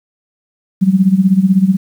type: tone with tremolo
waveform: sine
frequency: 190 Hz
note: F#3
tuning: 46 cents sharp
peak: -4 dBFS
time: 0.81-1.77 s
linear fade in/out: 20 ms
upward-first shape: sine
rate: 16 Hz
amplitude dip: 80%
effects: 7-bit